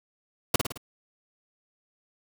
pink noise with echo, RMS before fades -20 dBFS, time 0.54-0.56 s, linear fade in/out 5 ms, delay 54 ms, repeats 4, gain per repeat -5 dB, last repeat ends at 0.776 s, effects none

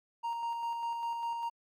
triangle tone with tremolo, 932.3 Hz, A#5, in tune, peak -30 dBFS, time 0.23-1.5 s, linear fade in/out 20 ms, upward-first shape square, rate 5 Hz, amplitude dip 30%, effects Opus 48 kbps

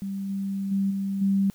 sine tone with level steps, 196 Hz, G3, in tune, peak -28 / -26 / -21 / -25 / -19 dBFS, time 0.02-1.5 s, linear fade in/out 0 ms, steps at 0.29 / 0.71 / 0.9 / 1.21 s, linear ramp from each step 10 ms, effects white hiss -57 dBFS RMS until 1.54 s

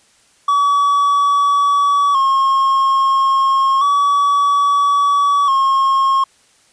triangle tone with vibrato, 1108.7 Hz, C#6, in tune, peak -9 dBFS, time 0.48-6.24 s, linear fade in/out 5 ms, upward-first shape square, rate 0.3 Hz, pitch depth 47 cents each way, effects white hiss -53 dBFS RMS until 6.72 s + resampled to 22050 Hz

